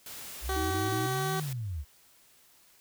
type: noise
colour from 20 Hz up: white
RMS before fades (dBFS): -43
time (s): 0.06-1.53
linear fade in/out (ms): 2
type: linear two-way sweep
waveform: sine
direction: up then down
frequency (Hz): 55.4 to 160 to 63.9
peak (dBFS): -32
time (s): 0.41-1.85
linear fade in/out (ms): 50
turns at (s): 1.38
type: tone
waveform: 15% pulse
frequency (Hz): 381.6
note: G4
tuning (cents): -47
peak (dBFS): -24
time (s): 0.49-1.4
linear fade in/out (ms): 2
type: tone bursts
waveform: sine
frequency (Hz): 319.4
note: D#4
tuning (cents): +45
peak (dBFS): -33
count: 3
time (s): 0.56-1.068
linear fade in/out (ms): 5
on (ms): 150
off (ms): 29
effects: white hiss -61 dBFS RMS until 2.8 s